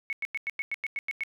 sine tone bursts, 2205 Hz, C#7, 10 cents flat, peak -28 dBFS, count 10, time 0.1-1.235 s, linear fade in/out 0 ms, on 28 ms, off 95 ms, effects 11-bit

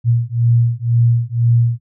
sine beating tone pair, 117 / 119 Hz, A#2 / A#2, +7 / +36 cents, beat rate 2 Hz, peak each -14 dBFS, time 0.04-1.8 s, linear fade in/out 50 ms, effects none

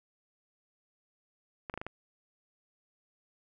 clicks, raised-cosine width 0.5 ms, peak -23 dBFS, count 5, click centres 1.698 / 1.74 / 1.776 / 1.815 / 1.866 s, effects none

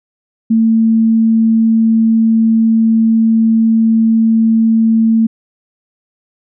sine tone, 224.5 Hz, A3, 35 cents sharp, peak -7 dBFS, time 0.5-5.27 s, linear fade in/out 10 ms, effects none

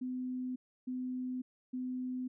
sine tone bursts, 253.7 Hz, B3, 47 cents sharp, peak -35 dBFS, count 3, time 0.01-2.28 s, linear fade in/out 10 ms, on 550 ms, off 310 ms, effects none

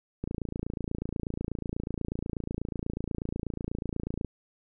click train, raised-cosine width 3 ms, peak -19 dBFS, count 114, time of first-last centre 0.24-4.247 s, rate 28.2 Hz, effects none

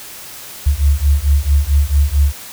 sine beating tone pair, 69.3 / 73.8 Hz, C#2 / D2, 0 / +9 cents, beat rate 4.5 Hz, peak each -13 dBFS, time 0.66-2.33 s, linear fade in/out 10 ms, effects white hiss -33 dBFS RMS until 2.52 s

